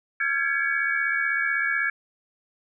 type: tone cluster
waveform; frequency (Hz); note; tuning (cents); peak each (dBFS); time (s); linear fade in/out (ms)
sine; 1370 / 1624 / 1700 / 2253; F6 / G#6 / G#6 / C#7; -34 / -39 / +40 / +28; -31 / -28 / -25 / -28; 0.2-1.9; 5
effects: none